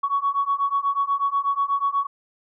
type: beating tone pair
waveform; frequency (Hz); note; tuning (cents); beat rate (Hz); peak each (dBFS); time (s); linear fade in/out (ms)
sine; 1114 / 1122.2; C#6 / C#6; +8 / +21; 8.2; -23 / -22; 0.03-2.07; 10
effects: tanh soft clip ceiling -12 dBFS